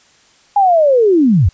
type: linear sweep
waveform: sine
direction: down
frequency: 827 to 70.5 Hz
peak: -7 dBFS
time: 0.56-1.49 s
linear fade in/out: 5 ms
effects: white hiss -50 dBFS RMS until 1.53 s + resampled to 16000 Hz